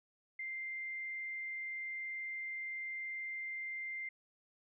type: tone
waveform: sine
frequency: 2093 Hz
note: C7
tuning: in tune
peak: -39 dBFS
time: 0.39-4.09 s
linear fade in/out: 5 ms
effects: none